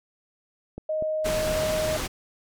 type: click train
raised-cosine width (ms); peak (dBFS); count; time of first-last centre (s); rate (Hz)
2; -22; 5; 0.78-1.756; 4.1
type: tone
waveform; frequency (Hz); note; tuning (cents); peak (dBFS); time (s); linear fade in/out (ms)
sine; 623; D#5; +2; -24; 0.89-1.97; 5
type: low-pass noise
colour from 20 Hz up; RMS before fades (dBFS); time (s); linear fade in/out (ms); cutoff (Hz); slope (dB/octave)
pink; -30; 1.24-2.08; 20; 11000; 12
effects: none